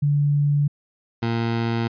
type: tone pair in turn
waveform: sine / 20% pulse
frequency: 144.9 / 115.61 Hz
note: D3 / A#2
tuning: -23 / -14 cents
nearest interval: major third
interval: 391 cents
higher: first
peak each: -16 / -16 dBFS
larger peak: neither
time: 0.02-0.68 / 1.22-1.88 s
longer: neither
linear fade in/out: 10 ms
effects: resampled to 11025 Hz